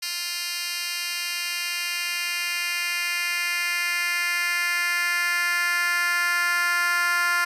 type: tone with high-pass filter sweep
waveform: 10% pulse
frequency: 349.2 Hz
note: F4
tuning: in tune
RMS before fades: -25 dBFS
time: 0.02-7.45 s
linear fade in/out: 10 ms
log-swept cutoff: 3500 to 1400 Hz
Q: 2.1
effects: resampled to 32000 Hz